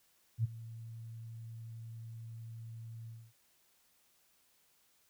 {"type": "tone with ADSR envelope", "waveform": "sine", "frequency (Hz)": 113.9, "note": "A#2", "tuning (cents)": -40, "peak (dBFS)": -26, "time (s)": [0.38, 3.33], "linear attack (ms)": 61, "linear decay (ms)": 20, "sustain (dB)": -18, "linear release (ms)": 250, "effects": ["white hiss -71 dBFS RMS until 5.09 s"]}